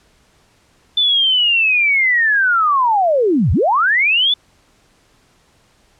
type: linear two-way sweep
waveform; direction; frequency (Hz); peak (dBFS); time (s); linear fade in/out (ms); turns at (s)
sine; down then up; 3536 to 65.2 to 3536; -11; 0.97-4.34; 5; 3.52
effects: pink hiss -55 dBFS RMS until 5.99 s + low-pass 9000 Hz 12 dB/octave